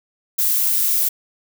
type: noise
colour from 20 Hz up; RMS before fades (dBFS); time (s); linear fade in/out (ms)
violet; -18; 0.38-1.09; 10
effects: none